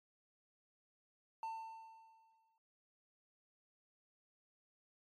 triangle tone with exponential decay, 896 Hz, A5, 31 cents sharp, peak -37 dBFS, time 1.43-2.58 s, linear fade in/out 1 ms, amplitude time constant 250 ms, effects MP3 64 kbps

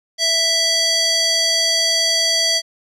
square tone with band-pass filter, 659.3 Hz, E5, in tune, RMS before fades -17 dBFS, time 0.18-2.62 s, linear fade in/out 50 ms, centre 4900 Hz, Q 2.8, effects none

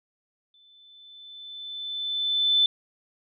sine tone with exponential growth, 3520 Hz, A7, in tune, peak -16 dBFS, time 0.54-2.66 s, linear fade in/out 2 ms, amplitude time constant 460 ms, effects none

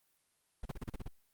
brown noise bursts, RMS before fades -38 dBFS, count 8, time 0.63-1.081 s, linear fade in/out 5 ms, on 24 ms, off 37 ms, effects white hiss -75 dBFS RMS until 1.33 s + Opus 32 kbps

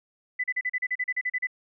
sine tone bursts, 2000 Hz, B6, 21 cents sharp, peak -24 dBFS, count 13, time 0.39-1.471 s, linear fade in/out 10 ms, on 49 ms, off 37 ms, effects none

